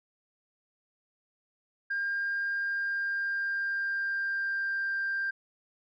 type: tone with pitch glide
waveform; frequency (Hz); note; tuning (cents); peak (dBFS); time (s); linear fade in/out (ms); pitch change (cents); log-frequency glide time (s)
sine; 1605 to 1585.6; G6 to G6; +40 to +19; -27; 1.9-5.31; 10; -21; 2.51-4.83
effects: tanh soft clip ceiling -25 dBFS